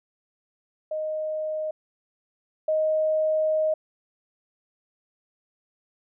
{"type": "tone pair in turn", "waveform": "sine", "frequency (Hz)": [621, 624.4], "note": ["D#5", "D#5"], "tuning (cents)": [-3, 6], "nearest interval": "unison", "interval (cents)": 9, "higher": "second", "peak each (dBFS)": [-26, -20], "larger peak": "second", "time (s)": [[0.91, 1.71], [2.68, 3.74]], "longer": "second", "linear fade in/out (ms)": 5, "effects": []}